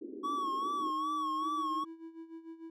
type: band-pass noise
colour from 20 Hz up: white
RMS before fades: -44 dBFS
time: 0.01-0.91 s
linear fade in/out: 10 ms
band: 270 to 380 Hz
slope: 48 dB/octave
type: tone with vibrato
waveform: triangle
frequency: 1115 Hz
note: C#6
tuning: 10 cents sharp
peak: -30 dBFS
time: 0.23-1.85 s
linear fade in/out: 20 ms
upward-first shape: sine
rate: 2.5 Hz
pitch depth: 67 cents each way
type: tone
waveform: sine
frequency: 311.1 Hz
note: D#4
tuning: in tune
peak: -40 dBFS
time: 0.8-1.84 s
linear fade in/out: 2 ms
type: tone with tremolo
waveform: triangle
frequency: 327.5 Hz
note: E4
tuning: 11 cents flat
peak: -40 dBFS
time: 1.42-2.7 s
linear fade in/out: 2 ms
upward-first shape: sine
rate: 6.7 Hz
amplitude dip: 75%
effects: none